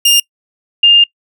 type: tone pair in turn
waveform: sawtooth / sine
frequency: 2811 / 2811 Hz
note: F7 / F7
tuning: +11 / +11 cents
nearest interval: unison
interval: 0 cents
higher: neither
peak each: -3 dBFS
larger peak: neither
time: 0.05-0.2 / 0.83-1.04 s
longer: second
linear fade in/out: 5 ms
effects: noise-tail reverb RT60 0.1 s tail -25 dB re dry